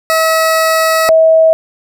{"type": "tone pair in turn", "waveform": ["20% pulse", "sine"], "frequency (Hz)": [644, 644], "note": ["E5", "E5"], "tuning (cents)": [-41, -41], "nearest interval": "unison", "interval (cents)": 0, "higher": "neither", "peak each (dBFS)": -4, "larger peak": "neither", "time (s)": [[0.1, 1.09], [1.09, 1.53]], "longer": "first", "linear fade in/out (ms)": 0, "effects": []}